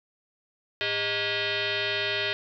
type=tone with frequency modulation; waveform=sine; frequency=622.3 Hz; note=D#5; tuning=in tune; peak=-25 dBFS; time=0.81-2.33 s; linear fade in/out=0 ms; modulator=514 Hz; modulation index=6.7; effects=none